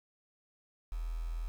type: tone with quantisation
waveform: sine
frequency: 41.33 Hz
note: E1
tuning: 5 cents sharp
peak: -34 dBFS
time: 0.92-1.48 s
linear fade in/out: 0 ms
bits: 9
effects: none